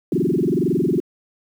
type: tone with frequency modulation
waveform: sine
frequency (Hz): 263.7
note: C4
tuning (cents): +14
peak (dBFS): -15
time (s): 0.12-1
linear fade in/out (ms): 2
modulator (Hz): 21.9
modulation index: 5.7
effects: high-pass 150 Hz 12 dB/octave + 8-bit